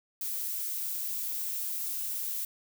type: noise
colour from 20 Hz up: violet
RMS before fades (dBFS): -34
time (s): 0.21-2.45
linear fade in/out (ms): 2
effects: none